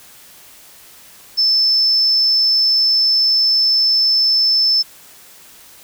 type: tone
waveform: sine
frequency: 5274 Hz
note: E8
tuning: in tune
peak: -11 dBFS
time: 1.37-4.83 s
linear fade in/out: 20 ms
effects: white hiss -43 dBFS RMS until 5.83 s